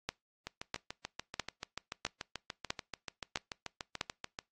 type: two click trains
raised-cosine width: 0.2 ms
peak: -16 / -22 dBFS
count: 7 / 28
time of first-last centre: 0.09-4.012 / 0.47-4.389 s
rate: 1.53 / 6.89 Hz
effects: noise-tail reverb RT60 0.2 s tail -24 dB re dry + AAC 32 kbps